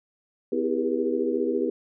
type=tone cluster; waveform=sine; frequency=253.4 / 326.2 / 394.3 / 408.7 / 481.4 Hz; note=B3 / E4 / G4 / G#4 / B4; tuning=+45 / -18 / +10 / -28 / -44 cents; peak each=-29 dBFS; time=0.52-1.7 s; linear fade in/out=5 ms; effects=none